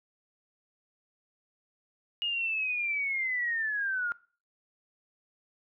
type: linear sweep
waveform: sine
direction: down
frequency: 2871 to 1396.9 Hz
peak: -28 dBFS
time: 2.22-4.12 s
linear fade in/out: 0 ms
effects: noise-tail reverb RT60 0.4 s tail -21 dB re dry